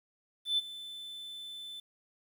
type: tone with ADSR envelope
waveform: triangle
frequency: 3520 Hz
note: A7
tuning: in tune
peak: -22 dBFS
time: 0.45-1.8 s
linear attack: 130 ms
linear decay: 24 ms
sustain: -18 dB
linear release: 4 ms
effects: tanh soft clip ceiling -22 dBFS + 10-bit